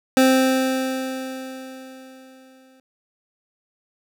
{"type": "tone with exponential decay", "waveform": "25% pulse", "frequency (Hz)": 261.6, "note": "C4", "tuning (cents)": 0, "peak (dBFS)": -8, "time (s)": [0.17, 2.8], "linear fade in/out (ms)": 1, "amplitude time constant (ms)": 570, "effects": []}